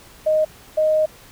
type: tone bursts at uneven times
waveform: sine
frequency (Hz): 621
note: D#5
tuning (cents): -3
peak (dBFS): -14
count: 2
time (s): 0.26-0.45 / 0.77-1.06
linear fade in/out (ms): 10
effects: pink hiss -46 dBFS RMS until 1.31 s